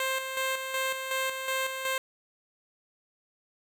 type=tone with tremolo; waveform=10% pulse; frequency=527 Hz; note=C5; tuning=12 cents sharp; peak=-19 dBFS; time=0-1.98 s; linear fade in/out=2 ms; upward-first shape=square; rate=2.7 Hz; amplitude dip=50%; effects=none